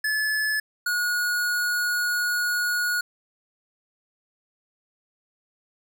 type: tone pair in turn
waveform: square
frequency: 1724 / 1449.7 Hz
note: A6 / F#6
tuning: -36 / -36 cents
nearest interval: minor third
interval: 300 cents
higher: first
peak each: -23 dBFS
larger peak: neither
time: 0.04-0.6 / 0.86-3.01 s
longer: second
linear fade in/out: 5 ms
effects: none